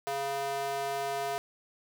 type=tone with high-pass filter; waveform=square; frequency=138.59 Hz; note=C#3; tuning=in tune; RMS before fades=-33 dBFS; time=0.07-1.38 s; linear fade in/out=0 ms; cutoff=590 Hz; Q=3.1; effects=10-bit